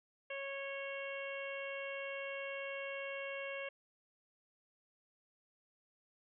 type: harmonic tone with a mistuned harmonic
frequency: 551 Hz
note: C#5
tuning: 11 cents flat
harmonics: 1 / 2 / 3 / 4 / 5 / 6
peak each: -43 / -52 / -49 / -47 / -48 / -56 dBFS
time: 0.3-3.69 s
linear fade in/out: 5 ms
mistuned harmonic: 6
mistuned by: -61 cents
effects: none